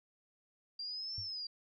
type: exponential two-way sweep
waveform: sine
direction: up then down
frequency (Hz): 4721 to 5480 to 4721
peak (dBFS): -39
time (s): 0.79-1.47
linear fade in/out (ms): 5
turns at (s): 1.2
type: tone with exponential decay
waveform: sine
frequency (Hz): 97.6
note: G2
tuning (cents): -7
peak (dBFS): -39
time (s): 1.18-1.32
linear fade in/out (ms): 0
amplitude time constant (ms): 30
effects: none